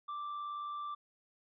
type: tone with amplitude modulation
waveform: triangle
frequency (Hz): 1174.7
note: D6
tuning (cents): 0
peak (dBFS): -35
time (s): 0.08-0.95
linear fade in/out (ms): 10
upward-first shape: sine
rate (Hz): 98.5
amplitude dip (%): 30
effects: resampled to 11025 Hz